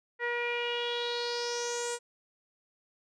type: tone with low-pass filter sweep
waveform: sawtooth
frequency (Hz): 478.3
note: A#4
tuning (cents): +44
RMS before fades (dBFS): -33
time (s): 0.19-1.99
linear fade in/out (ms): 50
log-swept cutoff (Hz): 1900 to 8100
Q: 5.3
effects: none